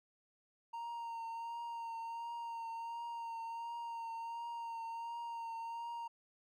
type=tone with vibrato; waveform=triangle; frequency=926 Hz; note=A#5; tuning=12 cents flat; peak=-39 dBFS; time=0.73-6.08 s; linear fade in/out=10 ms; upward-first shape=triangle; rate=1.4 Hz; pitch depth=27 cents each way; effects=none